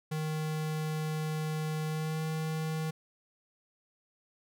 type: tone with pitch glide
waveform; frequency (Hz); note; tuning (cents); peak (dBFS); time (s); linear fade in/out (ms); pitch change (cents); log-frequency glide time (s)
square; 155.56 to 157.91; D#3 to D#3; 0 to +26; -32; 0.11-2.91; 10; +26; 1.86-2.23
effects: none